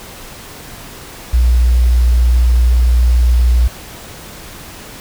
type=tone with quantisation; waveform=sine; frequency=60.4 Hz; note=B1; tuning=38 cents flat; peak=-7 dBFS; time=1.33-3.68 s; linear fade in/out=10 ms; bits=6; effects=pink hiss -33 dBFS RMS until 5 s